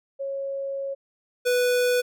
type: tone pair in turn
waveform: sine / square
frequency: 549 / 493.5 Hz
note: C#5 / B4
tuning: -17 / -1 cents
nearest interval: major second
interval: 184 cents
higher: first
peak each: -27 / -20 dBFS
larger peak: second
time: 0.19-0.95 / 1.45-2.02 s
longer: first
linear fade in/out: 20 ms
effects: none